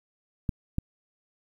clicks, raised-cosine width 5 ms, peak -14 dBFS, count 2, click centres 0.492 / 0.784 s, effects 9-bit

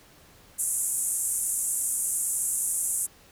white band-pass noise, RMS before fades -28 dBFS, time 0.58-3.07 s, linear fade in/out 20 ms, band 7500 to 11000 Hz, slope 48 dB/octave, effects pink hiss -55 dBFS RMS until 3.31 s

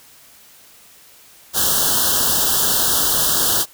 white band-stop noise, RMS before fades -17 dBFS, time 1.53-3.66 s, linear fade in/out 50 ms, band 1700 to 2900 Hz, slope 96 dB/octave, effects white hiss -47 dBFS RMS until 3.73 s

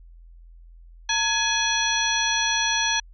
harmonic tone with a mistuned harmonic, 839 Hz, G#5, 17 cents sharp, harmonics 1 / 2 / 3 / 4 / 5 / 7, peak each -28 / -26 / -29 / -27 / -29 / -27 dBFS, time 1.09-3 s, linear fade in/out 5 ms, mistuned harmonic 1, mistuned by +130 cents, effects added 42 Hz sine -44 dBFS peak until 3.13 s

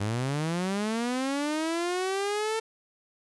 sawtooth linear sweep, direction up, 98 to 449.7 Hz, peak -23 dBFS, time 0-2.6 s, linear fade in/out 10 ms, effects resampled to 24000 Hz + 10-bit

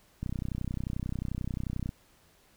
click train, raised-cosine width 5 ms, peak -21 dBFS, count 53, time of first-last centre 0.23-1.891 s, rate 31.3 Hz, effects pink hiss -63 dBFS RMS until 2.56 s

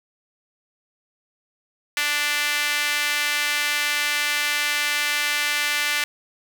sawtooth tone with high-pass filter, 293.7 Hz, D4, in tune, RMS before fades -23 dBFS, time 1.97-6.04 s, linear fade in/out 2 ms, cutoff 2000 Hz, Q 1.8, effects none

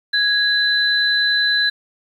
sine tone pair together, 1661.2 / 4015 Hz, G#6 / B7, 0 / +28 cents, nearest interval octave + minor third, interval 1528 cents, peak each -17 dBFS, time 0.13-1.7 s, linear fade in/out 10 ms, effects 8-bit

